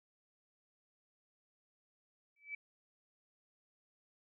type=tone with exponential growth; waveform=sine; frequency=2304 Hz; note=D7; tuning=34 cents flat; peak=-37 dBFS; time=2.36-2.55 s; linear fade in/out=5 ms; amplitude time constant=40 ms; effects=none